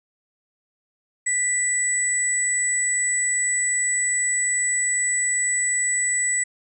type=tone pair together; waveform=sine; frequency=1975.5 / 7902 Hz; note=B6 / B8; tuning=0 / 0 cents; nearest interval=2 octaves; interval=2400 cents; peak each=-24 / -21 dBFS; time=1.26-6.44 s; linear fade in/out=10 ms; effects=none